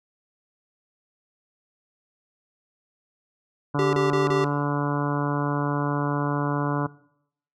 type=harmonic tone; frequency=144.6 Hz; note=D3; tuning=27 cents flat; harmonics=1 / 2 / 3 / 4 / 5 / 6 / 7 / 8 / 9 / 10; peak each=-25 / -27 / -34 / -34 / -36 / -37 / -32 / -36 / -38 / -37 dBFS; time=3.74-6.87 s; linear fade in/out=10 ms
type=tone bursts; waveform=square; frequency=392 Hz; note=G4; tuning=in tune; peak=-22 dBFS; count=4; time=3.79-4.443 s; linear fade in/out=0 ms; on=140 ms; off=31 ms
effects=noise-tail reverb RT60 0.7 s tail -20 dB re dry + low-pass 5000 Hz 12 dB/octave